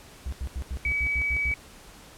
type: tone bursts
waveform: triangle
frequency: 65.3 Hz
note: C2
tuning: 3 cents flat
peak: -26 dBFS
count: 9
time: 0.26-1.516 s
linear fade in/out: 0 ms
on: 64 ms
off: 85 ms
type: tone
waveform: sine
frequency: 2280 Hz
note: C#7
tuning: 48 cents sharp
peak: -24 dBFS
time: 0.85-1.54 s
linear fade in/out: 2 ms
effects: pink hiss -49 dBFS RMS until 2.17 s + low-pass 12000 Hz 12 dB/octave